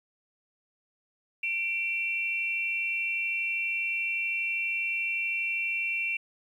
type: tone pair together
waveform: sine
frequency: 2349 / 2716 Hz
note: D7 / F7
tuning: 0 / -49 cents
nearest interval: minor third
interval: 251 cents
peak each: -30 / -30 dBFS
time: 1.43-6.17 s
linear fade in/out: 5 ms
effects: 10-bit